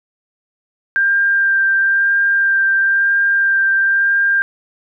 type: tone with vibrato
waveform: sine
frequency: 1588 Hz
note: G6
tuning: 22 cents sharp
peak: -11 dBFS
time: 0.96-4.42 s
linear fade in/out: 0 ms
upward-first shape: sine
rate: 1 Hz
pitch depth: 12 cents each way
effects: none